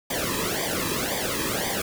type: noise with flanger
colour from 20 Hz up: pink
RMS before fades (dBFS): -27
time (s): 0.1-1.82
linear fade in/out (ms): 5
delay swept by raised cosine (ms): 0.73 to 1.41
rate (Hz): 1.9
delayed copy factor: -0.9
effects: none